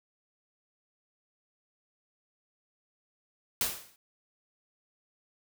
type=noise with exponential decay; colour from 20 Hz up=white; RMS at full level=-26 dBFS; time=3.61-3.96 s; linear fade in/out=1 ms; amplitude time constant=75 ms; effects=none